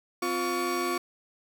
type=tone cluster; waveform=35% pulse; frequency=258.7 / 352.1 / 1126 Hz; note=C4 / F4 / C#6; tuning=-19 / +14 / +27 cents; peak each=-34 / -28 / -29 dBFS; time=0.22-0.98 s; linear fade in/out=5 ms; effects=none